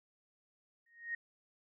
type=tone with exponential growth; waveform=sine; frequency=1864.7 Hz; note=A#6; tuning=in tune; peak=-33 dBFS; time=0.86-1.15 s; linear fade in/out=5 ms; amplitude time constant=63 ms; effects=none